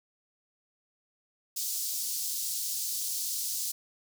pink high-pass noise, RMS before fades -33 dBFS, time 1.56-3.72 s, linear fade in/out 10 ms, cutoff 4900 Hz, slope 24 dB/octave, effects none

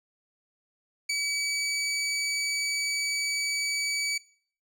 20% pulse tone with ADSR envelope, 2284 Hz, D7, 49 cents flat, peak -18 dBFS, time 1.09-4.18 s, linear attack 10 ms, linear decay 4 ms, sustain -4 dB, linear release 6 ms, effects noise-tail reverb RT60 0.5 s tail -20 dB re dry + low-pass 12000 Hz 12 dB/octave

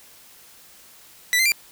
sawtooth tone with pitch steps, 1975 / 2076 / 2370 Hz, B6 / C7 / D7, 0 / -14 / +15 cents, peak -13 dBFS, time 1.33-1.519 s, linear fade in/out 0 ms, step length 63 ms, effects white hiss -49 dBFS RMS until 1.71 s

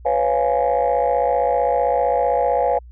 sine chord, C# dominant seventh, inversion third, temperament just, 498.9 / 554.4 / 693 / 831.5 Hz, B4 / C#5 / E#5 / G#5, +17 / 0 / -14 / +2 cents, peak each -20 dBFS, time 0.05-2.79 s, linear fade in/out 10 ms, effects tanh soft clip ceiling -9 dBFS + added 60 Hz sine -38 dBFS peak until 2.91 s

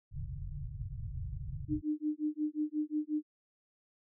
white low-pass noise, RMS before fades -40 dBFS, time 0.11-1.82 s, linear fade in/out 50 ms, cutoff 150 Hz, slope 96 dB/octave
sine tone with tremolo, 303.2 Hz, D#4, 45 cents flat, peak -28 dBFS, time 1.68-3.23 s, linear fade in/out 50 ms, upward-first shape sine, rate 5.6 Hz, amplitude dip 100%
effects none

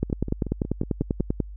two click trains, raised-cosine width 3 ms, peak -18 / -10 dBFS, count 7 / 15, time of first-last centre 0.1-1.201 / 0.03-1.403 s, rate 5.45 / 10.2 Hz, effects added 50 Hz sine -36 dBFS peak until 1.56 s

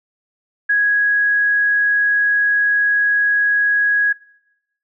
sine tone, 1661.2 Hz, G#6, in tune, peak -12 dBFS, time 0.69-4.13 s, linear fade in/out 10 ms, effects noise-tail reverb RT60 0.9 s tail -23 dB re dry

